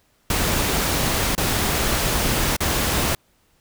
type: noise with dropouts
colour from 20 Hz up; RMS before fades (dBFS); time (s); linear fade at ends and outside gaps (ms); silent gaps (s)
pink; -21; 0.3-3.15; 2; 1.351-1.378 / 2.566-2.605
effects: pink hiss -62 dBFS RMS until 3.6 s